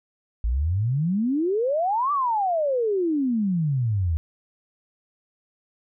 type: exponential two-way sweep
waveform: sine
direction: up then down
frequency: 53.1 to 1189 to 76.9 Hz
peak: -20 dBFS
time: 0.44-4.17 s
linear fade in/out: 0 ms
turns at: 2.12 s
effects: none